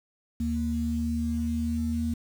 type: tone pair together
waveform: sine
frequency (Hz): 78 / 233.7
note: D#2 / A#3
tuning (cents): +5 / +5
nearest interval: octave + perfect fifth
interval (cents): 1900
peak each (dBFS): -30 / -27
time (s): 0.4-2.14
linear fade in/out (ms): 5
effects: 8-bit